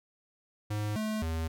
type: tone with pitch steps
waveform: square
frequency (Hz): 105.2 / 216.1 / 81.1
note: G#2 / A3 / E2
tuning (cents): +23 / -31 / -28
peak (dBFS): -31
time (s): 0.7-1.48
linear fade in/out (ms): 10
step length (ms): 260
effects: none